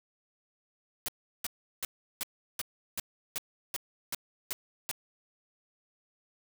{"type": "noise bursts", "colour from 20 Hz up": "white", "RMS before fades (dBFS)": -34, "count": 11, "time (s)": [1.06, 4.913], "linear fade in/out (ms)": 0, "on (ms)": 23, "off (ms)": 360, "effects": []}